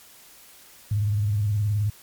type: tone with vibrato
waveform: sine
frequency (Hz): 103.83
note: G#2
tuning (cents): 0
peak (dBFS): -20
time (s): 0.91-1.9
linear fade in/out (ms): 5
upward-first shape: square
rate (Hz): 19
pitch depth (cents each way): 67
effects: white hiss -50 dBFS RMS until 2.02 s + MP3 96 kbps